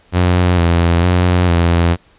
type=tone with vibrato; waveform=sawtooth; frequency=87.31 Hz; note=F2; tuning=in tune; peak=-6 dBFS; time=0.12-1.97 s; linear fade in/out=50 ms; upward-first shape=square; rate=1.1 Hz; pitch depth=42 cents each way; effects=pink hiss -51 dBFS RMS until 2.18 s + resampled to 8000 Hz